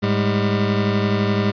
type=tone pair together; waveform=25% pulse; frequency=105.88 / 200 Hz; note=G#2 / G3; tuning=+34 / +35 cents; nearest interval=major seventh; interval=1101 cents; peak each=-16 / -16 dBFS; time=0.02-1.52 s; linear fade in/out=20 ms; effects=resampled to 11025 Hz